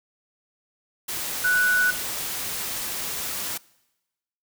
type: tone in noise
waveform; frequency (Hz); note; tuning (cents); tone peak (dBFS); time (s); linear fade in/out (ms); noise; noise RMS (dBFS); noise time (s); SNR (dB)
sine; 1480; F#6; 0; -18; 1.44-1.91; 10; white; -30; 1.08-3.58; +9
effects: noise-tail reverb RT60 1.0 s tail -23 dB re dry